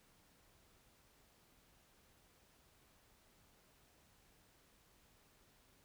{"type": "silence", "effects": ["pink hiss -70 dBFS RMS until 5.84 s"]}